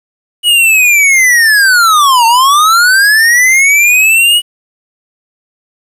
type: linear two-way sweep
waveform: square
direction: down then up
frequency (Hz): 2935 to 898 to 2935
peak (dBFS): -5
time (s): 0.43-4.42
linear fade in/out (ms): 50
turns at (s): 2.26
effects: resampled to 32000 Hz + 7-bit